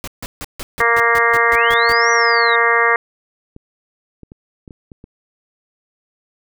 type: noise bursts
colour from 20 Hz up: pink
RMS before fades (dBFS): -28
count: 11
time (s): 0.04-1.925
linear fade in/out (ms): 0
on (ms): 35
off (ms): 150
type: harmonic tone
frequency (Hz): 233.1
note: A#3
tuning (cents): 0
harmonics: 2 / 3 / 4 / 5 / 6 / 7 / 8 / 9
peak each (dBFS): -19 / -24 / -22 / -17 / -24 / -20 / -17 / -20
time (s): 0.8-2.96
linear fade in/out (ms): 2
type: linear two-way sweep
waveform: sine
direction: up then down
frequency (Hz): 1760 to 5890 to 3646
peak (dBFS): -23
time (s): 1.48-2.56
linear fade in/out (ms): 10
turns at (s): 2.11
type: clicks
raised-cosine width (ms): 3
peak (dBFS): -24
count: 7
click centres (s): 3.564 / 4.233 / 4.319 / 4.678 / 4.708 / 4.918 / 5.041
effects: none